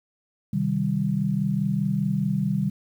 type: chord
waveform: sine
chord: C minor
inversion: none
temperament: equal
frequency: 130.81 / 155.56 / 196 Hz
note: C3 / Eb3 / G3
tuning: 0 / 0 / 0 cents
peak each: -28 / -26 / -24 dBFS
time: 0.53-2.7 s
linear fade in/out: 5 ms
effects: 9-bit